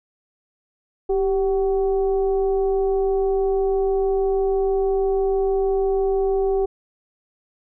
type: tone with frequency modulation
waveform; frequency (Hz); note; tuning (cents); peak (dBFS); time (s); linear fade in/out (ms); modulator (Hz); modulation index
sine; 390.1; G4; -8; -17; 1.09-6.66; 10; 367; 0.52
effects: none